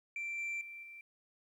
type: tone with level steps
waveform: sine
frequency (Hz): 2349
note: D7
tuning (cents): 0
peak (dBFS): -35 / -33 / -45 / -48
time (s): 0.16-1.01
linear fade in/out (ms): 2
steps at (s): 0.38 / 0.61 / 0.83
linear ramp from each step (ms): 2
effects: tanh soft clip ceiling -35 dBFS + 12-bit